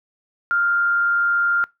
sine tone with frequency modulation, 1396.9 Hz, F6, in tune, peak -16 dBFS, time 0.51-1.64 s, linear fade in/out 0 ms, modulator 115 Hz, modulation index 0.26, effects noise-tail reverb RT60 0.2 s tail -22 dB re dry

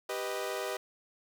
sawtooth chord, G augmented, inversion none, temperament equal, 392 / 493.9 / 622.3 Hz, G4 / B4 / D#5, 0 / 0 / 0 cents, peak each -34 dBFS, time 0.09-0.77 s, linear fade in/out 5 ms, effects 10-bit

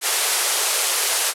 white band-pass noise, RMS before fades -21 dBFS, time 0.01-1.34 s, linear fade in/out 50 ms, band 390 to 12000 Hz, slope 48 dB/octave, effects none

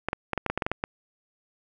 clicks, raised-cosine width 0.5 ms, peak -11 dBFS, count 11, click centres 0.086 / 0.131 / 0.333 / 0.377 / 0.463 / 0.5 / 0.576 / 0.622 / 0.665 / 0.716 / 0.839 s, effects none

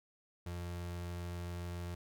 35% pulse tone, 87.31 Hz, F2, in tune, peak -38 dBFS, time 0.46-1.95 s, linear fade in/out 5 ms, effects none

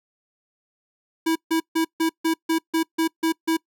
square tone bursts, 325 Hz, E4, 24 cents flat, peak -19 dBFS, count 10, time 1.26-3.57 s, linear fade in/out 10 ms, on 96 ms, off 150 ms, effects noise-tail reverb RT60 0.1 s tail -24 dB re dry

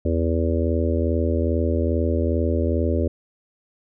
harmonic tone, 82.41 Hz, E2, in tune, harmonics 1 / 3 / 4 / 5 / 6 / 7, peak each -21 / -26 / -27 / -28 / -29 / -29 dBFS, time 0.05-3.08 s, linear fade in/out 5 ms, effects none

